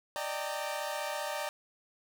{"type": "chord", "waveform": "sawtooth", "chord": "Eb major seventh", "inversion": "third", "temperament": "equal with one note detuned", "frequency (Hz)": [587.3, 622.3, 784, 913.1], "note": ["D5", "Eb5", "G5", "Bb5"], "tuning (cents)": [0, 0, 0, -36], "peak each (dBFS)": [-34, -37, -37, -36], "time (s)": [0.16, 1.49], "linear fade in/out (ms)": 0, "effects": []}